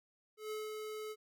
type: tone with ADSR envelope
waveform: square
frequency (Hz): 430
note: A4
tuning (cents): -40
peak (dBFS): -39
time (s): 0.37-1.16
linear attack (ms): 140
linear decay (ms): 190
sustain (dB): -3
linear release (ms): 48
effects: none